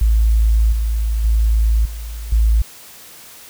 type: tone with level steps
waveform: sine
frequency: 55 Hz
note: A1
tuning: in tune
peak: -10 / -15 / -11 / -25 / -10 dBFS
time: 0.01-2.62 s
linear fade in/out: 5 ms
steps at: 0.72 / 1.24 / 1.85 / 2.32 s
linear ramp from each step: 5 ms
effects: white hiss -40 dBFS RMS until 3.49 s